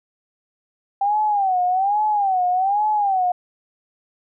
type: tone with vibrato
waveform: sine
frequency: 784 Hz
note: G5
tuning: in tune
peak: -16 dBFS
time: 1.01-3.32 s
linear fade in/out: 5 ms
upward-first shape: sine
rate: 1.2 Hz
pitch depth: 150 cents each way
effects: none